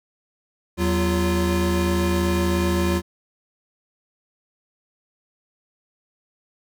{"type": "tone cluster", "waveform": "square", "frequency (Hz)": [81.1, 186.6, 346], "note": ["E2", "F#3", "F4"], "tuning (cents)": [-28, 15, -16], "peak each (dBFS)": -24, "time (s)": [0.77, 3.02], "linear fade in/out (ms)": 50, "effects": []}